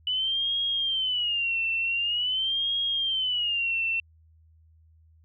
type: tone with vibrato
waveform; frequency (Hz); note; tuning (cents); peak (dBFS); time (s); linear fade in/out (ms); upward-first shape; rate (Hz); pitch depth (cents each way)
sine; 2965; F#7; +3; -24; 0.07-4; 2; sine; 0.46; 170
effects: added 80 Hz sine -55 dBFS peak until 5.24 s